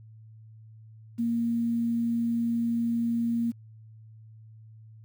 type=tone with quantisation; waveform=sine; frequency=233.1 Hz; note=A#3; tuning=in tune; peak=-24 dBFS; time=1.18-3.52 s; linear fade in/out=20 ms; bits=9; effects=added 110 Hz sine -47 dBFS peak until 5.04 s